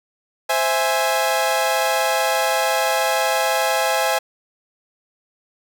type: chord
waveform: sawtooth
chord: C augmented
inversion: none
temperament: equal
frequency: 523.3 / 659.3 / 830.6 Hz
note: C5 / E5 / G#5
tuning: 0 / 0 / 0 cents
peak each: -19 / -18 / -17 dBFS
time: 0.49-4.19 s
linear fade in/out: 10 ms
effects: none